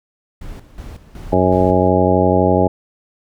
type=noise with tremolo; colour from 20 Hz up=brown; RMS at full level=-31 dBFS; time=0.41-1.89 s; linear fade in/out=5 ms; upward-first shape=square; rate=2.7 Hz; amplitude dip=70%
type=harmonic tone; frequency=92 Hz; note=F#2; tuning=9 cents flat; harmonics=1 / 2 / 3 / 4 / 5 / 6 / 7 / 9; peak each=-19 / -19 / -19 / -19 / -19 / -19 / -19 / -19 dBFS; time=1.32-2.68 s; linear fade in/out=10 ms
effects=none